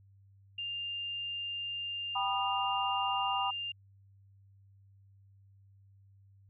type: tone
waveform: sine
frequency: 2800 Hz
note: F7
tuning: 4 cents sharp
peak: -35 dBFS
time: 0.58-3.72 s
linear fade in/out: 5 ms
type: chord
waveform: sine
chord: G augmented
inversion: none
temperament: just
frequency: 784 / 980 / 1225 Hz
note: G5 / B5 / D#6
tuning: 0 / -14 / -27 cents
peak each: -34 / -34 / -36 dBFS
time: 2.15-3.51 s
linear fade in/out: 10 ms
effects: added 98 Hz sine -58 dBFS peak until 6.49 s